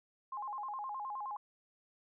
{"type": "tone with vibrato", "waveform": "sine", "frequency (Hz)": 938, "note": "A#5", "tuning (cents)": 11, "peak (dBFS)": -38, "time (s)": [0.32, 1.37], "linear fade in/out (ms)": 5, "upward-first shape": "square", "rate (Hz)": 9.6, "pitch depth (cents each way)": 210, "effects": []}